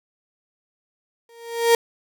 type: tone with exponential growth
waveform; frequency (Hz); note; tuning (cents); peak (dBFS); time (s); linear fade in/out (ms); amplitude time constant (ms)
35% pulse; 465.4; A#4; -3; -9; 1.29-1.75; 2; 100
effects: none